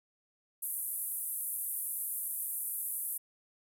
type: band-pass noise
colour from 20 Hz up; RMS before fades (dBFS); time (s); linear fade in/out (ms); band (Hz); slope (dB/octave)
pink; -37; 0.62-3.18; 10; 9800 to 14000; 48
effects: none

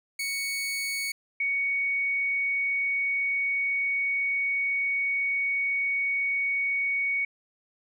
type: tone pair in turn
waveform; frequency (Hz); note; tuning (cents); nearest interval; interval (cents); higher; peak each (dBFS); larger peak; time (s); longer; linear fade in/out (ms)
sawtooth / sine; 2225 / 2233; C#7 / C#7; +6 / +12; unison; 6; second; -25 / -24; second; 0.19-1.12 / 1.4-7.25; second; 5
effects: none

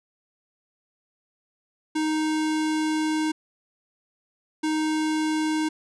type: tone bursts at uneven times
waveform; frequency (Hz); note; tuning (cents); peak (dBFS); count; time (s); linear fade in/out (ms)
square; 311.1; D#4; 0; -23; 2; 1.95-3.32 / 4.63-5.69; 10
effects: resampled to 22050 Hz

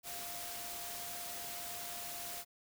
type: tone in noise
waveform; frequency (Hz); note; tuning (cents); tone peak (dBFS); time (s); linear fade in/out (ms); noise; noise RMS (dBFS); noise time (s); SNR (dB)
sine; 698.5; F5; 0; -50; 0.03-2.45; 50; white; -44; 0.03-2.45; -9
effects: none

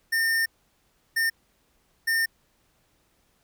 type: tone bursts at uneven times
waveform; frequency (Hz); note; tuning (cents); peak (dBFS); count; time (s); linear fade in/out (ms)
square; 1814; A#6; -48; -22; 3; 0.12-0.46 / 1.16-1.3 / 2.07-2.26; 10
effects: pink hiss -67 dBFS RMS until 3.43 s

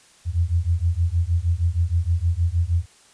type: beating tone pair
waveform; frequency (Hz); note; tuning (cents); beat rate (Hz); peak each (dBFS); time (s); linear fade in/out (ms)
sine; 82.3 / 88.7; E2 / F2; -2 / +27; 6.4; -21; 0.25-2.86; 50
effects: white hiss -53 dBFS RMS until 3.13 s + resampled to 22050 Hz

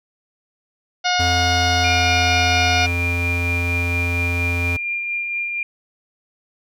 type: harmonic tone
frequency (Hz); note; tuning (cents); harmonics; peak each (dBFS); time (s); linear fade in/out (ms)
720; F#5; -47; 1 / 2 / 3 / 4 / 5 / 6 / 7 / 8; -20 / -23 / -25 / -26 / -27 / -28 / -28 / -29; 1.04-2.87; 20
type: tone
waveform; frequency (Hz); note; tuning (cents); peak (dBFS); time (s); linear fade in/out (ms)
square; 87; F2; -6; -21; 1.19-4.77; 10
type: tone with tremolo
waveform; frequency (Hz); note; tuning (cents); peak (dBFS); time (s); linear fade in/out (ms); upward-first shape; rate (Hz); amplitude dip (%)
sine; 2397; D7; +35; -20; 1.84-5.63; 2; sine; 4.3; 30
effects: none

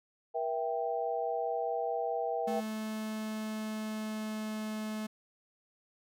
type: chord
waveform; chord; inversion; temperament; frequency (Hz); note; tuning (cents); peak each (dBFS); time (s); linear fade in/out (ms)
sine; E diminished; second; equal with one note detuned; 477.6 / 659.3 / 784; Bb4 / E5 / G5; +42 / 0 / 0; -35; 0.34-2.61; 20
type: tone with pitch glide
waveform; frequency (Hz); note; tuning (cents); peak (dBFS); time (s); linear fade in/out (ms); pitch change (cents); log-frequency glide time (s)
45% pulse; 217.5 to 215.7; A3 to A3; -20 to -34; -35; 2.47-5.07; 10; -14; 2.71-4.76
effects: none

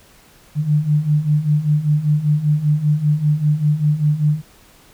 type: beating tone pair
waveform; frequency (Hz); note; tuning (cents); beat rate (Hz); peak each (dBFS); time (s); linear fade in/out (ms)
sine; 146.83 / 151.93; D3 / D#3; 0 / -41; 5.1; -19 / -15; 0.55-4.42; 50
effects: pink hiss -49 dBFS RMS until 4.93 s

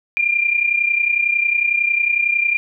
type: tone pair together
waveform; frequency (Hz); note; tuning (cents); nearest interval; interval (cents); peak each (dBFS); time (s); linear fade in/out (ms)
sine; 2389 / 2420; D7 / D#7; +29 / -49; unison; 22; -16 / -20; 0.17-2.57; 0
effects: none

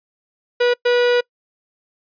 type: tone bursts at uneven times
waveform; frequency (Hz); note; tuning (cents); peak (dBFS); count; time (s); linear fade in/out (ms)
45% pulse; 486.6; B4; -26; -13; 2; 0.6-0.74 / 0.85-1.21; 10
effects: noise-tail reverb RT60 0.1 s tail -25 dB re dry + resampled to 11025 Hz

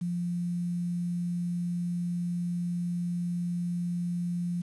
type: tone with quantisation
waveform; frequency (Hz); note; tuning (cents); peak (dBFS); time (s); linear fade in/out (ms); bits
sine; 174.61; F3; 0; -28; 0.01-4.62; 10; 9
effects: resampled to 24000 Hz

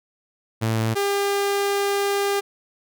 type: tone pair in turn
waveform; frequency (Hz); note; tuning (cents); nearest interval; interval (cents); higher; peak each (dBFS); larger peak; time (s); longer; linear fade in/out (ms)
sawtooth; 111.9 / 401; A2 / G4; +30 / +39; octave + minor seventh; 2209; second; -16; neither; 0.61-0.95 / 0.95-2.41; second; 20
effects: none

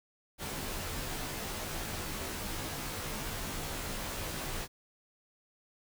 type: noise with comb filter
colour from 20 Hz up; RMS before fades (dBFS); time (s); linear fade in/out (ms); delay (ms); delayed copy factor
pink; -38; 0.38-4.68; 50; 17; -0.95
effects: none

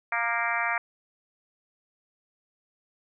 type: harmonic tone with a mistuned harmonic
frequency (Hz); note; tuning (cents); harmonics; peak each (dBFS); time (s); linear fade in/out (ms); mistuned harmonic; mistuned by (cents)
233.1; A#3; 0; 3 / 4 / 5 / 6 / 7 / 8 / 9 / 10; -33 / -33 / -33 / -33 / -33 / -33 / -33 / -33; 0.12-0.78; 2; 5; +28
effects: none

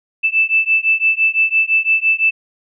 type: beating tone pair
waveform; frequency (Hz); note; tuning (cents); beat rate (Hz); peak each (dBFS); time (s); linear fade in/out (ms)
sine; 2637 / 2642.9; E7 / E7; 0 / +4; 5.9; -15 / -15; 0.23-2.31; 20
effects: none

